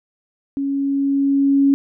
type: tone with level ramp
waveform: sine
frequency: 277.2 Hz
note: C#4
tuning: in tune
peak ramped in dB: -19 to -10 dBFS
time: 0.57-1.74 s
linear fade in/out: 0 ms
effects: none